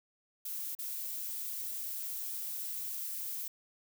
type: noise with dropouts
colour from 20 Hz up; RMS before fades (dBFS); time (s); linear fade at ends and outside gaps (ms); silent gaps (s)
violet; -39; 0.45-3.48; 5; 0.751-0.788
effects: none